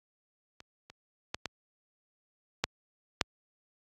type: clicks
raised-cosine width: 0.2 ms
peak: -30 / -30 / -15 / -16 / -8 / -6 dBFS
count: 6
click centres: 0.604 / 0.9 / 1.345 / 1.457 / 2.64 / 3.212 s
effects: high-pass 60 Hz 12 dB/octave + AAC 64 kbps